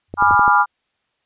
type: tone with exponential growth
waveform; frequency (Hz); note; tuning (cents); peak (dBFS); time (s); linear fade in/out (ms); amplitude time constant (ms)
sine; 90.1; F#2; -45; -24; 0.08-0.35; 5; 58
type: click train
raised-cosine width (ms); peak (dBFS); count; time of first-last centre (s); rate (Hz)
2; -14; 5; 0.14-0.479; 11.8
type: chord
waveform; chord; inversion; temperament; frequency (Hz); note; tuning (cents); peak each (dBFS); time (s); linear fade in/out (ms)
sine; G# diminished seventh; none; equal with one note detuned; 830.6 / 987.8 / 1191.7 / 1396.9; G#5 / B5 / D6 / F6; 0 / 0 / +25 / 0; -16; 0.17-0.66; 50
effects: white hiss -69 dBFS RMS until 1.25 s + resampled to 8000 Hz